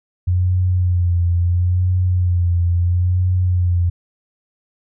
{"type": "tone with vibrato", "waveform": "sine", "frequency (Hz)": 89, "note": "F2", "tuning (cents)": 33, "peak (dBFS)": -13, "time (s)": [0.27, 3.9], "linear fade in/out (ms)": 10, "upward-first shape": "sine", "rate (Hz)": 0.74, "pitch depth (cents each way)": 46, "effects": []}